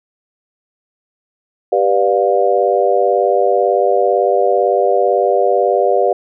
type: chord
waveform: sine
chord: G dominant seventh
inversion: none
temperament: just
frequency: 392 / 490 / 588 / 705.6 Hz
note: G4 / B4 / D5 / F5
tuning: 0 / -14 / +2 / +18 cents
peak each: -16 dBFS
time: 1.72-6.13 s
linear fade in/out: 5 ms
effects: none